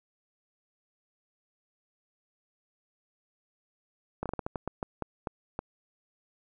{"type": "slowing click train", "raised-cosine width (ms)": 1, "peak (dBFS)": -18, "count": 12, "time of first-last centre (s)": [4.23, 5.591], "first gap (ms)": 27, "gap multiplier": 1.28, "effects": []}